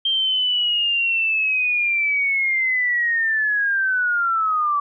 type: linear sweep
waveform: sine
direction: down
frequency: 3170 to 1146 Hz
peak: -17 dBFS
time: 0.05-4.8 s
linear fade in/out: 5 ms
effects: none